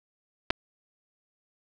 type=clicks; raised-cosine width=0.3 ms; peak=-9 dBFS; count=2; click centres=0.504 / 0.507 s; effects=none